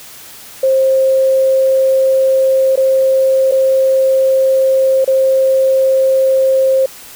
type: tone with dropouts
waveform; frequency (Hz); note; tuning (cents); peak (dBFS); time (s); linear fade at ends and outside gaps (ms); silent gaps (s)
sine; 530; C5; +22; -8; 0.63-6.86; 5; 2.758-2.774 / 3.514-3.52 / 5.046-5.076
effects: white hiss -35 dBFS RMS until 7.15 s